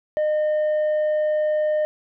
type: tone with tanh clipping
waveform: sine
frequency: 610 Hz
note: D#5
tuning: 34 cents flat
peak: -19 dBFS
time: 0.17-1.85 s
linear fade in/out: 0 ms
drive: 3 dB
effects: none